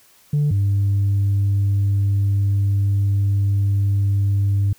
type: tone pair in turn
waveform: sine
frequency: 146.83 / 99.65 Hz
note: D3 / G2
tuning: 0 / +29 cents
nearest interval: perfect fifth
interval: 671 cents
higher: first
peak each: -13 dBFS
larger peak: neither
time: 0.33-0.51 / 0.51-4.73 s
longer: second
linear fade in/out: 5 ms
effects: tanh soft clip ceiling -13 dBFS + white hiss -53 dBFS RMS until 4.78 s